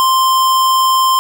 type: tone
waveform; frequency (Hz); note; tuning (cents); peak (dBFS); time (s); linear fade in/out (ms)
square; 1046.5; C6; 0; -10; 0-1.19; 0
effects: none